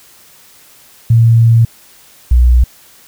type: tone pair in turn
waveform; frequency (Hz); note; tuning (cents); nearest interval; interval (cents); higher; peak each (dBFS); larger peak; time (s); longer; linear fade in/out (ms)
sine; 115.1 / 60.97; A#2 / B1; -22 / -22; major seventh; 1100; first; -4; neither; 1.1-1.65 / 2.31-2.64; first; 5
effects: white hiss -43 dBFS RMS until 3.07 s